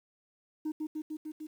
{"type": "tone with echo", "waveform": "sine", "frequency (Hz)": 308.8, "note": "D#4", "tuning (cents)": -13, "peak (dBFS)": -28, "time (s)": [0.65, 0.72], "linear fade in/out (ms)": 10, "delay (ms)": 150, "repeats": 5, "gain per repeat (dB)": -2, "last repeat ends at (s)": 1.47, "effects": ["tanh soft clip ceiling -30 dBFS", "10-bit"]}